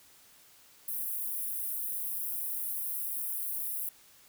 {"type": "high-pass noise", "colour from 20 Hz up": "white", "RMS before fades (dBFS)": -35, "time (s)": [0.88, 3.89], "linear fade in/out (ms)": 2, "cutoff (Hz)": 9900, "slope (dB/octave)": 48, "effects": ["white hiss -59 dBFS RMS until 4.28 s"]}